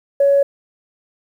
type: tone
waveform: sine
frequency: 560 Hz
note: C#5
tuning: 18 cents sharp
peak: -9 dBFS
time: 0.2-0.43 s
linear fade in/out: 5 ms
effects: tanh soft clip ceiling -5 dBFS + 8-bit